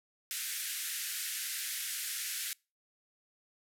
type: band-pass noise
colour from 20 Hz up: white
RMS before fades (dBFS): -38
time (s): 0.31-2.53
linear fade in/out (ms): 0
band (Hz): 1500 to 14000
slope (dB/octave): 48
effects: noise-tail reverb RT60 0.3 s tail -26 dB re dry